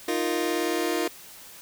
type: chord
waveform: sawtooth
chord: Eb suspended second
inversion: none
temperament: just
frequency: 311.1 / 350 / 466.7 Hz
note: Eb4 / F4 / Bb4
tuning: 0 / +4 / +2 cents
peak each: -25 / -23 / -26 dBFS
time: 0.08-1.08 s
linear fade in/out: 5 ms
effects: white hiss -46 dBFS RMS until 1.61 s